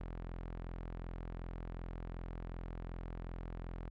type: tone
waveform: sawtooth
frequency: 42.68 Hz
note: F1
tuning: 39 cents flat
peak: -38 dBFS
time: 0-3.9 s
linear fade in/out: 10 ms
effects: low-pass 2000 Hz 12 dB/octave